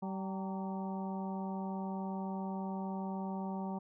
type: harmonic tone with a mistuned harmonic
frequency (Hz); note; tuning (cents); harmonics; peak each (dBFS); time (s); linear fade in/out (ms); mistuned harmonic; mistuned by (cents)
192.2; G3; -34; 1 / 2 / 3 / 4 / 5 / 6; -37 / -47 / -49 / -45 / -46 / -55; 0.02-3.79; 10; 5; -69
effects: none